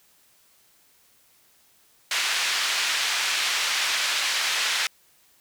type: band-pass noise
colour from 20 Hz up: pink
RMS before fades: -25 dBFS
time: 2.11-4.87 s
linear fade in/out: 2 ms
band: 1800 to 5500 Hz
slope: 12 dB/octave
effects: white hiss -60 dBFS RMS until 5.4 s